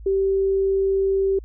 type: tone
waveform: sine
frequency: 388.2 Hz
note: G4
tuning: 17 cents flat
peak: -17 dBFS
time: 0.06-1.39 s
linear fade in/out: 5 ms
effects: added 54 Hz sine -36 dBFS peak until 1.44 s